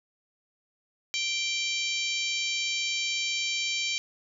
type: harmonic tone with a mistuned harmonic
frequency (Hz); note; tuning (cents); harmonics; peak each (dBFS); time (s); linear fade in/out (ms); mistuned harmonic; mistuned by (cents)
784; G5; 0; 3 / 4 / 5 / 6 / 7 / 8 / 9; -31 / -33 / -35 / -37 / -38 / -39 / -40; 1.14-3.98; 0; 6; -47
effects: none